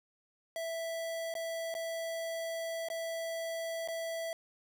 square tone with dropouts, 659.3 Hz, E5, in tune, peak -36 dBFS, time 0.56-4.33 s, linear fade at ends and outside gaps 1 ms, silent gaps 1.34-1.352 / 1.741-1.75 / 2.886-2.901 / 3.876-3.885 s, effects none

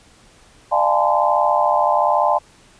sine tone cluster, 598 / 692 / 823 / 884 / 1029 Hz, D5 / F5 / G#5 / A5 / C6, +31 / -16 / -16 / +8 / -29 cents, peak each -20 dBFS, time 0.71-2.39 s, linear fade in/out 20 ms, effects pink hiss -50 dBFS RMS until 2.79 s + resampled to 22050 Hz

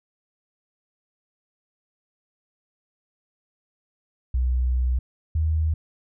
sine tone pair in turn, 62.6 / 78.87 Hz, B1 / D#2, +24 / +24 cents, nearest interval major third, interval 400 cents, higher second, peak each -19 dBFS, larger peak neither, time 4.34-4.99 / 5.35-5.74 s, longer first, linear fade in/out 5 ms, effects none

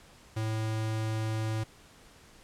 square tone, 110 Hz, A2, in tune, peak -30 dBFS, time 0.36-1.64 s, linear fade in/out 10 ms, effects pink hiss -56 dBFS RMS until 2.43 s + low-pass 10000 Hz 12 dB/octave

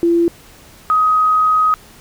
sine tone pair in turn, 340 / 1258.7 Hz, F4 / D#6, -46 / +20 cents, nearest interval octave + major seventh, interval 2266 cents, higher second, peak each -10 dBFS, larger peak neither, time 0.03-0.28 / 0.9-1.74 s, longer second, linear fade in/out 0 ms, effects pink hiss -43 dBFS RMS until 2 s

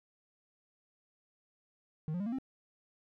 triangle tone with pitch steps, 155.56 / 177.66 / 202.9 / 231.7 / 264.7 Hz, D#3 / F3 / G#3 / A#3 / C4, 0 / +30 / -40 / -10 / +20 cents, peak -31 dBFS, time 2.08-2.385 s, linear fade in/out 0 ms, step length 61 ms, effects none

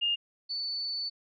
sine tone pair in turn, 2827 / 4488 Hz, F7 / C#8, +20 / +21 cents, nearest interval minor sixth, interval 801 cents, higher second, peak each -25 / -31 dBFS, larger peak first, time 0.01-0.16 / 0.49-1.1 s, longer second, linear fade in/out 20 ms, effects none

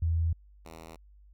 sine / 5% pulse tone pair in turn, 82.41 / 81.32 Hz, E2 / E2, 0 / -23 cents, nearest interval unison, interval 23 cents, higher first, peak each -24 / -34 dBFS, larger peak first, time 0.02-0.33 / 0.65-0.96 s, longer neither, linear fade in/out 5 ms, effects added 50 Hz sine -53 dBFS peak until 1.33 s

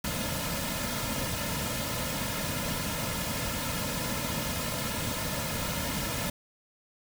pink noise with comb filter, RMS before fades -32 dBFS, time 0.04-6.3 s, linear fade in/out 5 ms, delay 2.6 ms, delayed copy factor -0.7, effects none

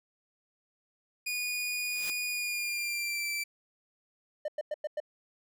sawtooth tone with pitch glide, 2456 to 2334 Hz, D#7 to D7, -23 to -11 cents, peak -28 dBFS, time 1.26-3.44 s, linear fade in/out 10 ms, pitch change -88 cents, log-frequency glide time 2.3-3.28 s
white noise with exponential growth, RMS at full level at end -37 dBFS, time 1.78-2.1 s, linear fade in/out 1 ms, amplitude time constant 68 ms
triangle tone bursts, 604 Hz, D5, 48 cents sharp, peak -28 dBFS, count 5, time 4.45-5.002 s, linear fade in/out 5 ms, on 32 ms, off 98 ms
effects none

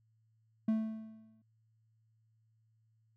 triangle tone with exponential decay, 220 Hz, A3, in tune, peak -24 dBFS, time 0.68-1.42 s, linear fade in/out 5 ms, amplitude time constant 160 ms, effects added 111 Hz sine -69 dBFS peak until 3.16 s

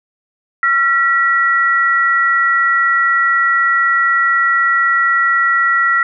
sine tone pair together, 1365 / 1929 Hz, F6 / B6, -40 / -41 cents, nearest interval tritone, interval 599 cents, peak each -13 dBFS, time 0.63-6.03 s, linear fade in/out 2 ms, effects none

